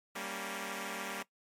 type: chord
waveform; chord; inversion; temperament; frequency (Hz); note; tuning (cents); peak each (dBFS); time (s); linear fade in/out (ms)
5% pulse; G diminished; none; equal; 196 / 233.1 / 277.2; G3 / Bb3 / Db4; 0 / 0 / 0; -30 / -31 / -33; 0.15-1.23; 10
effects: noise-tail reverb RT60 0.1 s tail -18 dB re dry + MP3 64 kbps